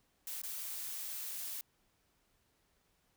blue noise with dropouts, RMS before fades -42 dBFS, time 0.27-1.61 s, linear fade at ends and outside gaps 1 ms, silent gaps 0.417-0.435 s, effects pink hiss -75 dBFS RMS until 3.16 s

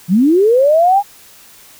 sine linear sweep, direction up, 161 to 829 Hz, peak -7 dBFS, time 0.08-1.03 s, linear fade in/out 50 ms, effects white hiss -42 dBFS RMS until 1.79 s

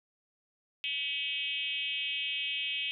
sine tone with frequency modulation, 2864 Hz, F7, 43 cents sharp, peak -31 dBFS, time 0.84-2.91 s, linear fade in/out 0 ms, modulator 299 Hz, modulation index 1.7, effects none

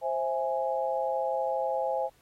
sine chord, C augmented, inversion none, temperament equal with one note detuned, 527.2 / 659.3 / 830.6 Hz, C5 / E5 / G#5, +13 / 0 / 0 cents, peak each -30 / -32 / -31 dBFS, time 0.01-2.1 s, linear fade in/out 50 ms, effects pink hiss -65 dBFS RMS until 2.21 s + AAC 48 kbps

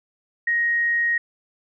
sine tone, 1877 Hz, A#6, 11 cents sharp, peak -18 dBFS, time 0.47-1.18 s, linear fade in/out 5 ms, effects none

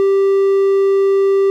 triangle tone, 392 Hz, G4, in tune, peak -8 dBFS, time 0-1.5 s, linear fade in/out 0 ms, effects none

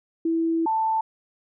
sine tone pair in turn, 328.8 / 885.2 Hz, E4 / A5, -4 / +10 cents, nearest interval octave + perfect fourth, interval 1714 cents, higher second, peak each -20 dBFS, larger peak neither, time 0.25-0.66 / 0.66-1.01 s, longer first, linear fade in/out 5 ms, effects none

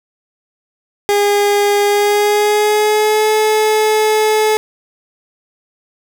30% pulse tone with pitch glide, 408.4 to 430.9 Hz, G#4 to A4, -29 to -36 cents, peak -8 dBFS, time 1.09-4.57 s, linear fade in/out 0 ms, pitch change +93 cents, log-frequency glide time 1.85-3.31 s, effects 7-bit

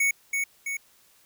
square tone with echo, 2222 Hz, C#7, 4 cents sharp, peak -21 dBFS, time 0-0.11 s, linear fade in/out 5 ms, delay 330 ms, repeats 2, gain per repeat -4 dB, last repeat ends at 0.77 s, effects white hiss -60 dBFS RMS until 1.25 s

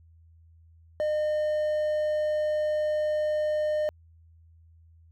triangle tone, 608 Hz, D#5, 40 cents flat, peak -22 dBFS, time 1-3.89 s, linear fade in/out 0 ms, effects added 82 Hz sine -53 dBFS peak until 5.11 s

